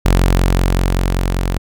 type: tone with level ramp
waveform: sawtooth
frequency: 45.17 Hz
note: F#1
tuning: 41 cents flat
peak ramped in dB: -5 to -12 dBFS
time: 0.05-1.58 s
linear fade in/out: 10 ms
effects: none